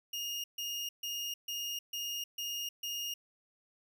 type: tone bursts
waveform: 30% pulse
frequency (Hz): 2843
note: F7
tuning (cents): +30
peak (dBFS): -33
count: 7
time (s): 0.13-3.14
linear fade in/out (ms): 5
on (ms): 310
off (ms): 140
effects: none